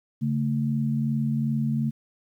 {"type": "tone pair together", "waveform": "sine", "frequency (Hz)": [140.6, 223.2], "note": ["C#3", "A3"], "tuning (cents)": [25, 25], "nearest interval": "minor sixth", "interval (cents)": 800, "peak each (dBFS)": -25, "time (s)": [0.21, 1.91], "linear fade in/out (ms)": 20, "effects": ["10-bit"]}